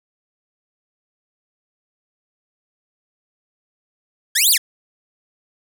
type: exponential two-way sweep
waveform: 10% pulse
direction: up then down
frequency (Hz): 1568 to 4978 to 1568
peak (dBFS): -5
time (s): 4.35-4.58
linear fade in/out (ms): 10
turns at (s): 4.51
effects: none

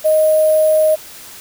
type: tone with sample-and-hold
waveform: sine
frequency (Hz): 622.3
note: D#5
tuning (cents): 0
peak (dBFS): -9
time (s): 0.04-0.96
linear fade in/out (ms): 20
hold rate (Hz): 11025
effects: white hiss -36 dBFS RMS until 1.4 s

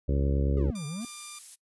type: harmonic tone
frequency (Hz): 69.4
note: C#2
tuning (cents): +3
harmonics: 1 / 2 / 3 / 4 / 5 / 6 / 7 / 8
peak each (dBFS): -25 / -30 / -36 / -35 / -38 / -38 / -39 / -40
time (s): 0.08-0.71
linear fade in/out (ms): 10
type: exponential two-way sweep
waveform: triangle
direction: down then up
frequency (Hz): 425.7 to 138.59 to 247.7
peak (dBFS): -31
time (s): 0.57-1.05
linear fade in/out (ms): 2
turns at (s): 0.86
type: tone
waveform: 5% pulse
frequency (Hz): 1191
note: D6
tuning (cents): +24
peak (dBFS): -29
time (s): 0.75-1.39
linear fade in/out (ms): 5
type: noise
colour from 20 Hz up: violet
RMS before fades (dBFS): -41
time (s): 1-1.56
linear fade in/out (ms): 20
effects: noise-tail reverb RT60 0.1 s tail -22 dB re dry + resampled to 24000 Hz

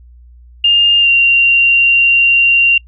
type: tone with pitch glide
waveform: sine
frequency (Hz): 2813 to 2766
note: F7 to F7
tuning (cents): +12 to -17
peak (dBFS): -6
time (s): 0.64-2.78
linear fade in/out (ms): 5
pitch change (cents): -29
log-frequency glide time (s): 1-1.08
effects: noise-tail reverb RT60 0.1 s tail -26 dB re dry + added 60 Hz sine -37 dBFS peak until 2.87 s

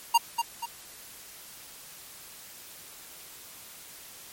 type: tone with echo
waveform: square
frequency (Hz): 932.3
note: A#5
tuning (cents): 0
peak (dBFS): -17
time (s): 0.14-0.18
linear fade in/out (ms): 10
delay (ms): 240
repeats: 2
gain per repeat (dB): -7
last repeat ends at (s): 0.66
effects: white hiss -47 dBFS RMS until 4.32 s + MP3 64 kbps

